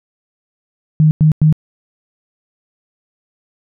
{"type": "tone bursts", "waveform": "sine", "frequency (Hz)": 154.9, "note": "D#3", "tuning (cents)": -7, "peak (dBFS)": -6, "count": 3, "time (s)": [1, 1.526], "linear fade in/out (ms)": 0, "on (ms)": 110, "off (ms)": 98, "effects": []}